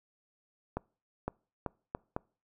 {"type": "accelerating click train", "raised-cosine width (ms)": 1, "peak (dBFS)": -19, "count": 5, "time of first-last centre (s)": [0.77, 2.165], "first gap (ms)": 510, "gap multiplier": 0.75, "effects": ["noise-tail reverb RT60 0.4 s tail -26 dB re dry"]}